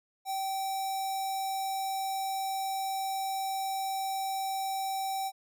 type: tone with notch filter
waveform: square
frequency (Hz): 774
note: G5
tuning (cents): -22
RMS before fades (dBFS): -33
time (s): 0.25-5.32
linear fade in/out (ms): 50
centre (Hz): 1800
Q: 0.6
effects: none